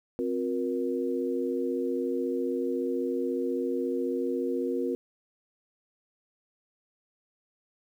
sine tone cluster, 262.6 / 358.8 / 473.2 Hz, C4 / F4 / A#4, +6 / +47 / +26 cents, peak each -31 dBFS, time 0.19-4.95 s, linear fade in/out 0 ms, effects 10-bit

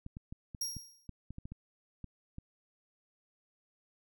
clicks, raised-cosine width 5 ms, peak -31 dBFS, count 12, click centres 0.064 / 0.169 / 0.325 / 0.548 / 0.767 / 1.093 / 1.306 / 1.384 / 1.455 / 1.52 / 2.043 / 2.384 s
sawtooth tone with exponential decay, 5610 Hz, F8, 7 cents sharp, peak -29 dBFS, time 0.61-1.07 s, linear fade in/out 5 ms, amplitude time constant 100 ms
effects none

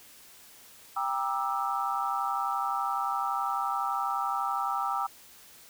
sine chord, E half-diminished seventh, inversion first, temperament just, 791.1 / 949.3 / 1186.7 / 1318.5 Hz, G5 / Bb5 / D6 / E6, +16 / +31 / +18 / 0 cents, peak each -32 / -35 / -33 / -32 dBFS, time 0.96-5.07 s, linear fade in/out 10 ms, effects white hiss -53 dBFS RMS until 5.69 s

